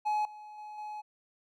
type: tone with level steps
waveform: triangle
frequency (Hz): 846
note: G#5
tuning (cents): +32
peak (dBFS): -25 / -43 / -40 / -36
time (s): 0.05-1.02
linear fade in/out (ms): 20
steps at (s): 0.25 / 0.58 / 0.78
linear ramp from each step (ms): 2
effects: none